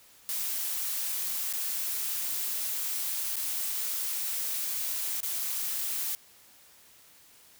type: noise with dropouts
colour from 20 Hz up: blue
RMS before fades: -32 dBFS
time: 0.29-6.15 s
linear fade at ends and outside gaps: 0 ms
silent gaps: 1.527-1.536 / 3.357-3.366 / 5.204-5.231 s
effects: white hiss -57 dBFS RMS until 7.59 s